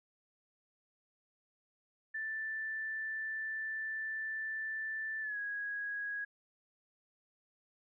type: tone with pitch glide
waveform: sine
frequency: 1765 to 1656.3 Hz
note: A6 to G#6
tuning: +5 to -5 cents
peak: -36 dBFS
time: 2.14-6.25 s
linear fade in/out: 10 ms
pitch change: -110 cents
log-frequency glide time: 5.21-5.38 s
effects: none